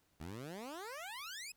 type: exponential sweep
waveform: 15% pulse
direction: up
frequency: 73.42 to 2626 Hz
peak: -38 dBFS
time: 0.2-1.52 s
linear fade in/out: 5 ms
effects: pink hiss -75 dBFS RMS until 1.56 s